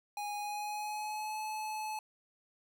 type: tone with pitch glide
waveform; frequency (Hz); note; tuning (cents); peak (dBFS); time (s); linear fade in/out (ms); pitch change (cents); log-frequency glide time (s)
square; 826 to 861.1; G#5 to A5; -10 to -38; -37; 0.17-1.99; 2; +72; 0.37-1.39
effects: none